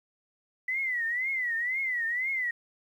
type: tone with vibrato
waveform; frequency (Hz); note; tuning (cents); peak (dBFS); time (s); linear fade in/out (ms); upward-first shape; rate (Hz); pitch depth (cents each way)
sine; 1982; B6; +6; -27; 0.68-2.51; 5; triangle; 2; 170
effects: 10-bit